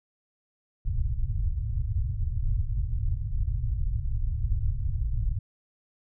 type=low-pass noise; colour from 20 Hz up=pink; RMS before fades=-27 dBFS; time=0.85-5.39 s; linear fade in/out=5 ms; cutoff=120 Hz; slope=48 dB/octave; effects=none